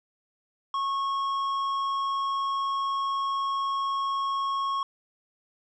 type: tone with tanh clipping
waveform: triangle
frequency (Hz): 1096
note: C#6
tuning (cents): -20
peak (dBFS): -27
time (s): 0.74-4.83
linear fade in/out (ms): 2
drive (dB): 12
effects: none